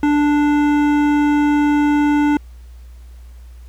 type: tone with hard clipping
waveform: sine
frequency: 293.7 Hz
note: D4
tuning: in tune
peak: -14 dBFS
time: 0.03-2.37 s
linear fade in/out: 2 ms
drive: 14 dB
effects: added 60 Hz sine -35 dBFS peak until 3.68 s + pink hiss -55 dBFS RMS until 3.68 s